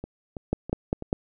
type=two click trains; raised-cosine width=2 ms; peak=-10 / -21 dBFS; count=4 / 4; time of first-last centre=0.53-1.129 / 0.04-1.024 s; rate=5.01 / 3.05 Hz; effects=none